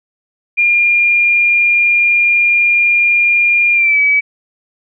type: tone with pitch glide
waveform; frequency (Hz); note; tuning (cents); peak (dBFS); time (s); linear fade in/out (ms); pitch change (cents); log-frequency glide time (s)
sine; 2408 to 2285; D7 to D7; +43 to -48; -8; 0.57-4.21; 20; -91; 3.73-3.99
effects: none